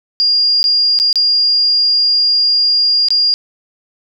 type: tone with dropouts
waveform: sine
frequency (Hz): 4822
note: D8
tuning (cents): +45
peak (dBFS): -9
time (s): 0.2-3.34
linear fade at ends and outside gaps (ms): 0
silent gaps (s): 0.63-0.641 / 0.989-0.999 / 1.128-1.157 / 3.085-3.105
effects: none